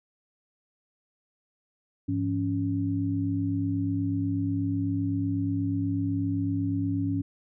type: tone cluster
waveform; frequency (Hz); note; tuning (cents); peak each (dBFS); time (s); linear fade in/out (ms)
sine; 102 / 170.1 / 278.9; G#2 / F3 / C#4; -31 / -45 / +11; -29 / -35 / -27; 2.08-7.22; 10
effects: none